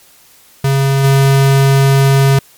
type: tone with level steps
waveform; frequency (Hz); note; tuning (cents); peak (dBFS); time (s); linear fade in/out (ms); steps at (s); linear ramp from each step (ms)
square; 136.7; C#3; -24; -10 / -7; 0.64-2.39; 5; 1.03; 20
effects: white hiss -45 dBFS RMS until 2.57 s + MP3 96 kbps